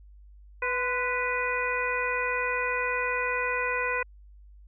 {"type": "harmonic tone with a mistuned harmonic", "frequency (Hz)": 493.9, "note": "B4", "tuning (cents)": 0, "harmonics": [1, 2, 3, 4, 5], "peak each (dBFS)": [-32, -32, -32, -32, -32], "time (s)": [0.62, 4.03], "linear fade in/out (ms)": 5, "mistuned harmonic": 2, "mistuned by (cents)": 50, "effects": ["added 50 Hz sine -48 dBFS peak until 4.67 s"]}